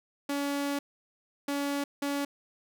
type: tone bursts at uneven times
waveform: sawtooth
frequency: 283.3 Hz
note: C#4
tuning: 38 cents sharp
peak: -25 dBFS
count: 3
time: 0.29-0.79 / 1.48-1.84 / 2.02-2.25 s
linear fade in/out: 5 ms
effects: none